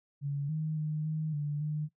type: tone with pitch steps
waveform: sine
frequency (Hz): 142.1 / 156.1 / 153.3 / 156.2 / 146.9 / 151.6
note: C#3 / D#3 / D#3 / D#3 / D3 / D#3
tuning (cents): +43 / +6 / -25 / +7 / +1 / -45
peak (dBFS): -30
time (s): 0.21-1.89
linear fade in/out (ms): 50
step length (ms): 280
effects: noise-tail reverb RT60 0.1 s tail -18 dB re dry